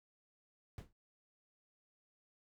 brown noise with exponential decay, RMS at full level -42 dBFS, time 0.78-0.93 s, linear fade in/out 1 ms, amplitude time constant 32 ms, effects none

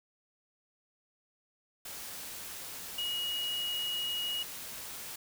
sine tone in noise, 2891 Hz, F#7, 41 cents flat, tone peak -32 dBFS, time 2.98-4.43 s, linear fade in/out 5 ms, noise white, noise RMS -43 dBFS, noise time 1.85-5.16 s, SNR +8 dB, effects none

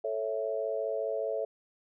sine chord, A major, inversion none, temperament equal, 440 / 554.4 / 659.3 Hz, A4 / C#5 / E5, 0 / 0 / 0 cents, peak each -34 dBFS, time 0.04-1.45 s, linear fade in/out 5 ms, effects none

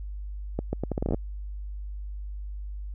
accelerating click train, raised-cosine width 2 ms, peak -14 dBFS, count 12, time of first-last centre 0.59-1.145 s, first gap 140 ms, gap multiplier 0.76, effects added 50 Hz sine -33 dBFS peak until 2.94 s

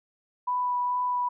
sine tone with vibrato, 987.8 Hz, B5, in tune, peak -24 dBFS, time 0.47-1.29 s, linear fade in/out 10 ms, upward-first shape sine, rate 2.3 Hz, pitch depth 9 cents each way, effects none

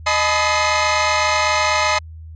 sawtooth tone cluster, 616 / 855 / 999 / 1260 / 2110 Hz, D#5 / A5 / B5 / D#6 / C7, -17 / -50 / +20 / +21 / +14 cents, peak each -18 dBFS, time 0.06-1.99 s, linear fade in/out 10 ms, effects added 80 Hz sine -33 dBFS peak until 2.35 s + resampled to 16000 Hz

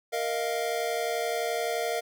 square chord, Bb suspended fourth, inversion none, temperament equal with one note detuned, 466.2 / 626.9 / 698.5 Hz, Bb4 / Eb5 / F5, 0 / +13 / 0 cents, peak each -32 / -34 / -32 dBFS, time 0.12-2.01 s, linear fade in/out 20 ms, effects none

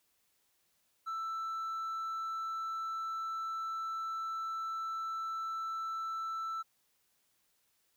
sine tone with hard clipping, 1326 Hz, E6, 10 cents sharp, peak -36 dBFS, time 1.06-6.63 s, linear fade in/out 20 ms, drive 2 dB, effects white hiss -75 dBFS RMS until 7.96 s

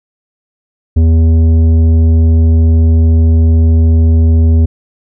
triangle tone with tanh clipping, 81.2 Hz, E2, 26 cents flat, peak -6 dBFS, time 0.96-4.66 s, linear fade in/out 10 ms, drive 14 dB, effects none

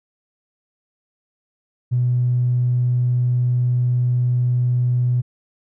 triangle tone with tanh clipping, 123.47 Hz, B2, in tune, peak -15 dBFS, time 1.91-5.22 s, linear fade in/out 20 ms, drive 4 dB, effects none

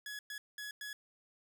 sawtooth tone bursts at uneven times, 1686 Hz, G#6, 26 cents sharp, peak -38 dBFS, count 4, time 0.06-0.19 / 0.3-0.38 / 0.58-0.71 / 0.81-0.93 s, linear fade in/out 2 ms, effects 13-bit

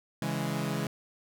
sawtooth chord, C# minor, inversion none, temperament equal, 138.59 / 164.81 / 207.7 Hz, C#3 / E3 / G#3, 0 / 0 / 0 cents, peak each -30 dBFS, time 0.22-0.87 s, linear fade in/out 2 ms, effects none

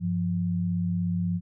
sine tone pair together, 98 / 174.61 Hz, G2 / F3, 0 / 0 cents, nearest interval minor seventh, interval 1000 cents, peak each -30 / -25 dBFS, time 0-1.41 s, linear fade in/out 50 ms, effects none

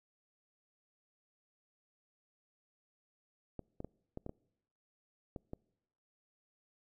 clicks, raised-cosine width 2 ms, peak -29 dBFS, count 8, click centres 3.593 / 3.804 / 3.846 / 4.174 / 4.264 / 4.294 / 5.362 / 5.534 s, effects noise-tail reverb RT60 0.9 s tail -26 dB re dry

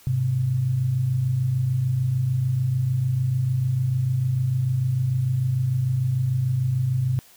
sine tone pair together, 102.8 / 129.52 Hz, G#2 / C3, -17 / -17 cents, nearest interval major third, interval 400 cents, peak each -28 / -20 dBFS, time 0.07-7.19 s, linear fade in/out 0 ms, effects white hiss -52 dBFS RMS until 7.36 s

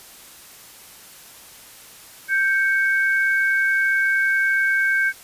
sine tone pair together, 1567.7 / 2217 Hz, G6 / C#7, 0 / 0 cents, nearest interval tritone, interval 600 cents, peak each -17 / -24 dBFS, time 2.28-5.13 s, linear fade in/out 50 ms, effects white hiss -44 dBFS RMS until 5.23 s + resampled to 32000 Hz

